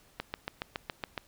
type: click train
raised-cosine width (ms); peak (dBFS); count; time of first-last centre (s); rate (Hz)
0.3; -17; 8; 0.2-1.178; 7.16
effects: pink hiss -62 dBFS RMS until 1.27 s